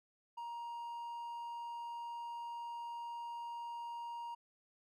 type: tone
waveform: triangle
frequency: 941 Hz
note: A#5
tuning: 16 cents sharp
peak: -40 dBFS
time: 0.37-4.35 s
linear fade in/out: 10 ms
effects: none